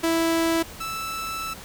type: tone pair in turn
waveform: sawtooth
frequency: 329.6 / 1318.4 Hz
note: E4 / E6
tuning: 0 / 0 cents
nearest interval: 2 octaves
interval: 2400 cents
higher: second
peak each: -16 / -25 dBFS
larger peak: first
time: 0.03-0.63 / 0.8-1.54 s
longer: second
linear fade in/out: 10 ms
effects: pink hiss -41 dBFS RMS until 1.64 s